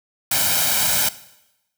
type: noise with comb filter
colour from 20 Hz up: white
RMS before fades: -19 dBFS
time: 0.31-1.09 s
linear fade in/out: 5 ms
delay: 1.3 ms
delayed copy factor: +0.75
effects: noise-tail reverb RT60 0.9 s tail -17 dB re dry + high-pass 80 Hz 12 dB/octave